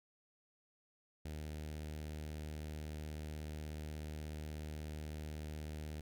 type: tone with notch filter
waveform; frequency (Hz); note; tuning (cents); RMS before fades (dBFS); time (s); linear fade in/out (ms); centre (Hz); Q
sawtooth; 76.4; D#2; -31; -45; 1.25-6.01; 5; 1100; 1.3
effects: none